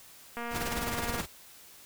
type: click train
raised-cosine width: 0.5 ms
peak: -23 dBFS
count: 199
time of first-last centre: 0.37-1.209 s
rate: 236 Hz
type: noise with tremolo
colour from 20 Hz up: pink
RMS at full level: -32 dBFS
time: 0.5-1.27 s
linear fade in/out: 50 ms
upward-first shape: triangle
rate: 19 Hz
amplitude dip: 70%
effects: white hiss -53 dBFS RMS until 1.85 s